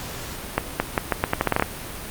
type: accelerating click train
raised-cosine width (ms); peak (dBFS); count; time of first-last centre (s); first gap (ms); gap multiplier
0.5; -3; 12; 0.58-1.624; 220; 0.81
effects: pink hiss -34 dBFS RMS until 2.1 s + Opus 48 kbps